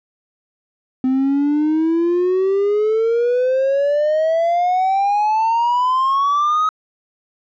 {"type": "exponential sweep", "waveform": "triangle", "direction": "up", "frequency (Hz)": [256.4, 1274], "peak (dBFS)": -11, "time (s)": [1.04, 6.69], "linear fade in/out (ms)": 2, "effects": ["tanh soft clip ceiling -8 dBFS", "resampled to 16000 Hz"]}